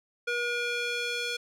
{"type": "tone with band-pass filter sweep", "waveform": "square", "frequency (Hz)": 480, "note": "B4", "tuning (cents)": -49, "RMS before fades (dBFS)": -31, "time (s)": [0.27, 1.37], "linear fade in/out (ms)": 10, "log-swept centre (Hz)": [1900, 3500], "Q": 1.2, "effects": []}